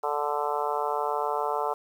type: harmonic tone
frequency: 146.83 Hz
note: D3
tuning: in tune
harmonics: 3 / 4 / 5 / 6 / 7 / 8 / 9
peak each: -32 / -34 / -32 / -31 / -33 / -37 / -36 dBFS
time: 0.03-1.74 s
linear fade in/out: 10 ms
effects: 9-bit